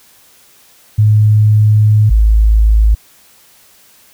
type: tone pair in turn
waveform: sine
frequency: 106.6 / 53.83 Hz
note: G#2 / A1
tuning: +46 / -37 cents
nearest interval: octave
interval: 1183 cents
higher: first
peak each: -5 dBFS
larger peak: neither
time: 0.98-2.1 / 2.1-2.95 s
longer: first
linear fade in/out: 10 ms
effects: white hiss -46 dBFS RMS until 4.13 s